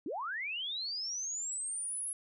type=linear sweep; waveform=sine; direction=up; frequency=246.9 to 10870 Hz; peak=-35 dBFS; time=0.06-2.13 s; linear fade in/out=2 ms; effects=none